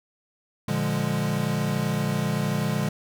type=chord; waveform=square; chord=Bb dominant seventh; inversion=none; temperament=equal; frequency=116.54 / 146.83 / 174.61 / 207.7 Hz; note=Bb2 / D3 / F3 / Ab3; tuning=0 / 0 / 0 / 0 cents; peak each=-32 / -28 / -31 / -29 dBFS; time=0.68-2.89 s; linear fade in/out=5 ms; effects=none